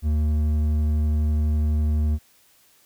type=tone with hard clipping; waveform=sine; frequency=76 Hz; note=D#2; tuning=40 cents flat; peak=-20 dBFS; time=0.02-2.19 s; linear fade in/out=50 ms; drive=6 dB; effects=white hiss -58 dBFS RMS until 2.85 s